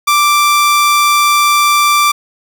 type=tone; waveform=sawtooth; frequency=1175 Hz; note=D6; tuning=1 cent sharp; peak=-4 dBFS; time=0.07-2.12 s; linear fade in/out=10 ms; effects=none